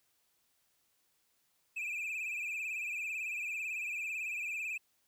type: tone with vibrato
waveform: triangle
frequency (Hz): 2489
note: D#7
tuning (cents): 0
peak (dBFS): -34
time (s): 1.76-4.78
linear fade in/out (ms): 10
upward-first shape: sine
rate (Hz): 18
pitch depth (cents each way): 92
effects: white hiss -75 dBFS RMS until 5.07 s